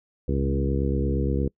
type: harmonic tone with a mistuned harmonic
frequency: 68.6 Hz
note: C#2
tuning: 17 cents flat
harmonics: 1 / 2 / 3 / 4 / 5 / 6 / 7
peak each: -25 / -28 / -30 / -31 / -32 / -33 / -33 dBFS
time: 0.28-1.48 s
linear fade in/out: 5 ms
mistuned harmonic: 2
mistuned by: -23 cents
effects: noise-tail reverb RT60 0.1 s tail -26 dB re dry